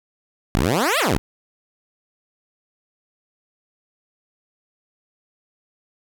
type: exponential two-way sweep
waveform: 10% pulse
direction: up then down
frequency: 45.63 to 699 to 45.63 Hz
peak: -9 dBFS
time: 0.55-1.18 s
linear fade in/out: 0 ms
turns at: 0.99 s
effects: none